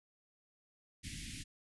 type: band-stop noise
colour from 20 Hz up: pink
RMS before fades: -45 dBFS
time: 1.03-1.44 s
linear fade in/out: 20 ms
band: 290 to 1900 Hz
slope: 48 dB/octave
effects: resampled to 24000 Hz